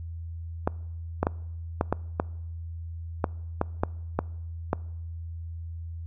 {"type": "clicks", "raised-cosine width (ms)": 1, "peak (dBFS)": -9, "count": 11, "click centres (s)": [0.675, 1.23, 1.269, 1.811, 1.926, 2.199, 3.242, 3.614, 3.835, 4.19, 4.731], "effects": ["noise-tail reverb RT60 0.9 s tail -24 dB re dry", "added 83 Hz sine -34 dBFS peak until 6.06 s"]}